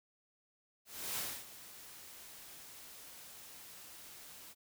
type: noise with ADSR envelope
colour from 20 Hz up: white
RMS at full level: -38 dBFS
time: 0.85-4.55 s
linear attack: 320 ms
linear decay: 270 ms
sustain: -15 dB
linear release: 44 ms
effects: none